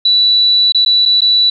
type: tone with dropouts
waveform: sine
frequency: 3951 Hz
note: B7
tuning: in tune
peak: -7 dBFS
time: 0.05-1.5 s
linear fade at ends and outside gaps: 5 ms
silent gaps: 0.722-0.746 / 0.85-0.86 / 1.054-1.058 / 1.207-1.217 s
effects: none